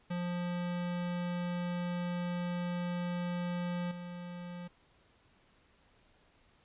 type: tone with level steps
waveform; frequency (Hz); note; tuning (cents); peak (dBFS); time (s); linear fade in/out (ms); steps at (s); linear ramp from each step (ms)
square; 176; F3; +14; -34 / -42; 0.1-4.68; 10; 3.91; 5
effects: pink hiss -67 dBFS RMS until 6.64 s + resampled to 8000 Hz